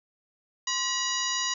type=harmonic tone with a mistuned harmonic; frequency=966 Hz; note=B5; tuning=39 cents flat; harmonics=1 / 2 / 3 / 4 / 5 / 6 / 7; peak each=-34 / -34 / -34 / -34 / -34 / -34 / -34 dBFS; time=0.67-1.54 s; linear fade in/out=5 ms; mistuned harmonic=1; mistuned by=+130 cents; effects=none